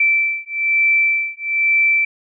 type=beating tone pair; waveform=sine; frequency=2331 / 2332.1 Hz; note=D7 / D7; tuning=-14 / -13 cents; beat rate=1.1 Hz; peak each=-17 dBFS; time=0-2.05 s; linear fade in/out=5 ms; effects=none